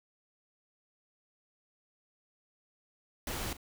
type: noise with echo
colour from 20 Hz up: pink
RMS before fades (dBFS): -37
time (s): 3.27-3.53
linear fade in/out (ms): 2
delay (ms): 39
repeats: 1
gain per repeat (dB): -14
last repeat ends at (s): 3.569
effects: none